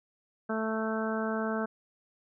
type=harmonic tone; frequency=220.4 Hz; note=A3; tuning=3 cents sharp; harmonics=1 / 2 / 3 / 4 / 5 / 6 / 7; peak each=-32 / -35 / -36 / -41 / -42 / -39 / -39 dBFS; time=0.49-1.66 s; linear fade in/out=10 ms; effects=none